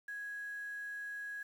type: tone with quantisation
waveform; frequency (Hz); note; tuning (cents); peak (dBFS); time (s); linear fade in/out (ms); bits
sine; 1661.2; G#6; 0; -40; 0.08-1.43; 5; 10
effects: none